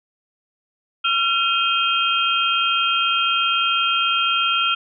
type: tone cluster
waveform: sine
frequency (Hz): 1367 / 2525 / 2802 / 3184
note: F6 / D#7 / F7 / G7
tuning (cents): -37 / +25 / +5 / +26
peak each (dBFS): -20 / -24 / -27 / -21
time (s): 1.04-4.75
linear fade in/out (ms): 10
effects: none